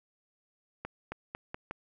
accelerating click train, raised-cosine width 0.5 ms, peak -22 dBFS, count 5, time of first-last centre 0.85-1.71 s, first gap 270 ms, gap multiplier 0.85, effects none

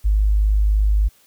sine tone, 51.7 Hz, G#1, 7 cents flat, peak -13 dBFS, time 0.04-1.09 s, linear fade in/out 20 ms, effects white hiss -55 dBFS RMS until 1.26 s

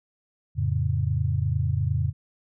sine chord, F augmented, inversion none, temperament equal, 87.31 / 110 / 138.59 Hz, F2 / A2 / C#3, 0 / 0 / 0 cents, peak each -26 dBFS, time 0.55-2.13 s, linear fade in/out 50 ms, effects none

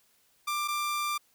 sawtooth tone pair in turn, 1185 / 1185 Hz, D6 / D6, +15 / +15 cents, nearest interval unison, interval 0 cents, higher neither, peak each -25 dBFS, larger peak neither, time 0.47-0.68 / 0.68-1.18 s, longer second, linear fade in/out 10 ms, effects white hiss -67 dBFS RMS until 1.34 s

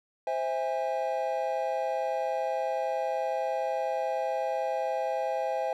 triangle chord, C augmented, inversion none, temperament just, 523.3 / 654.1 / 817.6 Hz, C5 / E5 / G#5, 0 / -14 / -27 cents, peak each -30 dBFS, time 0.27-5.73 s, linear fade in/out 2 ms, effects none

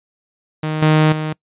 sawtooth tone with level steps, 155.1 Hz, D#3, 5 cents flat, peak -15 / -6 / -16 dBFS, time 0.63-1.33 s, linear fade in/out 5 ms, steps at 0.82 / 1.12 s, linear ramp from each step 5 ms, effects noise-tail reverb RT60 0.1 s tail -25 dB re dry + resampled to 8000 Hz

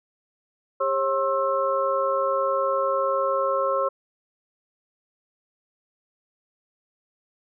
sine tone cluster, 400.6 / 542 / 1071 / 1320 Hz, G4 / C#5 / C6 / E6, +38 / -39 / +40 / +2 cents, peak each -32 / -23 / -26 / -28 dBFS, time 0.8-3.89 s, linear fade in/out 10 ms, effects none

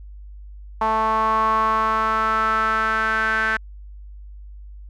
sawtooth tone with band-pass filter sweep, 220 Hz, A3, in tune, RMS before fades -20 dBFS, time 0.81-3.57 s, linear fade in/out 5 ms, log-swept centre 970 to 1600 Hz, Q 6.4, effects added 50 Hz sine -36 dBFS peak until 4.89 s

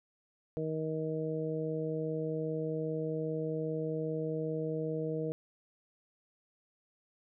harmonic tone, 157.5 Hz, D#3, 21 cents sharp, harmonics 1 / 2 / 3 / 4, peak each -37 / -39 / -35 / -43 dBFS, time 0.57-5.32 s, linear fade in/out 0 ms, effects none

